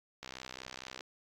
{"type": "click train", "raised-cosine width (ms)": 0.2, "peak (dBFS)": -25, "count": 51, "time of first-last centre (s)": [0.23, 1.008], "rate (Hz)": 64.3, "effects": ["AAC 64 kbps"]}